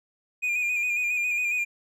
triangle tone with vibrato, 2442 Hz, D#7, 33 cents flat, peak -22 dBFS, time 0.42-1.65 s, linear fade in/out 20 ms, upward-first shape square, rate 7.3 Hz, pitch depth 31 cents each way, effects none

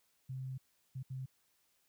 sine tone bursts at uneven times, 131 Hz, C3, 2 cents sharp, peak -39 dBFS, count 3, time 0.29-0.58 / 0.95-1.03 / 1.1-1.26 s, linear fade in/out 10 ms, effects white hiss -75 dBFS RMS until 1.88 s

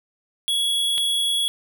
square tone pair in turn, 3353 / 3353 Hz, G#7 / G#7, +16 / +16 cents, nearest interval unison, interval 0 cents, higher neither, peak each -20 dBFS, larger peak neither, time 0.48-0.98 / 0.98-1.48 s, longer neither, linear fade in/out 0 ms, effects none

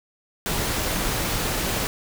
pink noise, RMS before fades -25 dBFS, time 0.46-1.87 s, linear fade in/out 0 ms, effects none

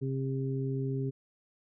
harmonic tone, 134 Hz, C3, 42 cents sharp, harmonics 1 / 2 / 3, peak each -31 / -37 / -37 dBFS, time 0.01-1.11 s, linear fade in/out 20 ms, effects none

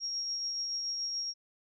sine tone with tremolo, 5588 Hz, F8, in tune, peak -31 dBFS, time 0-1.34 s, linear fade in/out 50 ms, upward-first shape triangle, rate 7 Hz, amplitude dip 30%, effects none

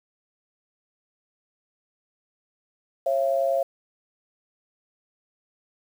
sine tone pair together, 544.4 / 675 Hz, C#5 / E5, -31 / +41 cents, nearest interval major third, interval 372 cents, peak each -23 dBFS, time 3.06-3.63 s, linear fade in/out 5 ms, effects 8-bit

